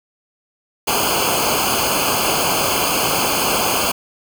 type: noise with comb filter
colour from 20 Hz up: pink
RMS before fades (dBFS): -18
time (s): 0.87-3.92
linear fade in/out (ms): 10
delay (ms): 0.53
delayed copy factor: -1
effects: none